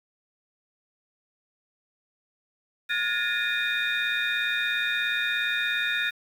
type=tone cluster; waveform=sine; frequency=1433 / 1696 / 1813 / 2449 / 3675 Hz; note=F6 / G#6 / A#6 / D#7 / A#7; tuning=+44 / +36 / -49 / -28 / -25 cents; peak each=-30 dBFS; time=2.89-6.11 s; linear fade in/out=20 ms; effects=tanh soft clip ceiling -15 dBFS + 8-bit